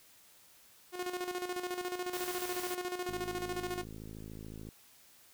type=tone with tremolo; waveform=sawtooth; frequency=360.1 Hz; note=F#4; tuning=47 cents flat; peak=-30 dBFS; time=0.92-3.85 s; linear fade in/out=50 ms; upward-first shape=square; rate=14 Hz; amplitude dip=60%
type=noise; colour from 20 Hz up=white; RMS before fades=-43 dBFS; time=2.13-2.75 s; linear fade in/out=2 ms
type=click train; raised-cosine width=3 ms; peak=-34 dBFS; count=87; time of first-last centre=3.09-4.689 s; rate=53.8 Hz
effects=white hiss -61 dBFS RMS until 5.33 s